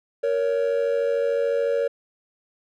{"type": "tone pair together", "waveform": "triangle", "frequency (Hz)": [466.2, 559.9], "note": ["A#4", "C#5"], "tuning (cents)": [0, 17], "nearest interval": "minor third", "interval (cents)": 317, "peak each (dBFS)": -20, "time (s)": [0.23, 1.88], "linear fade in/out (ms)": 10, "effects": ["tanh soft clip ceiling -13 dBFS"]}